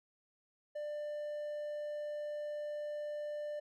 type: tone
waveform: triangle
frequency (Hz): 594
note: D5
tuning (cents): +20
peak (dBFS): -36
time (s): 0.75-3.6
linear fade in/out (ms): 10
effects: none